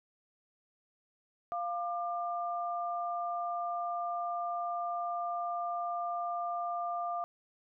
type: tone pair together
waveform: sine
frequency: 697.5 / 1195 Hz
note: F5 / D6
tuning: -2 / +30 cents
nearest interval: major sixth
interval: 932 cents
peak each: -34 / -37 dBFS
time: 1.52-7.24 s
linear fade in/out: 0 ms
effects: none